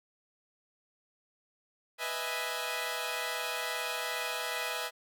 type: chord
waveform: 10% pulse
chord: E major seventh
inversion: second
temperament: equal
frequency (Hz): 493.9 / 622.3 / 659.3 / 830.6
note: B4 / D#5 / E5 / G#5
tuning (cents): 0 / 0 / 0 / 0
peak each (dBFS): -30 / -31 / -30 / -31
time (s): 1.98-4.91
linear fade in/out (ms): 50
effects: none